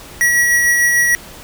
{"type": "tone with tremolo", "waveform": "square", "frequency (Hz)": 1922, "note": "B6", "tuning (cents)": -48, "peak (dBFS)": -10, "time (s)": [0.21, 1.15], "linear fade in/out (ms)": 0, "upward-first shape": "triangle", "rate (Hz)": 6.7, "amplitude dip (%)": 30, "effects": ["pink hiss -36 dBFS RMS until 1.43 s"]}